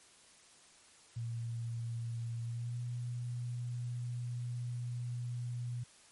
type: tone with pitch glide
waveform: sine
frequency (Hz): 116.54 to 121.42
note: A#2 to B2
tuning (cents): 0 to -29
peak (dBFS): -36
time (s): 1.16-5.84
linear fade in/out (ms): 10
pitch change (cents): +71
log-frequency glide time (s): 2.44-2.82
effects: white hiss -61 dBFS RMS until 6.11 s + MP3 48 kbps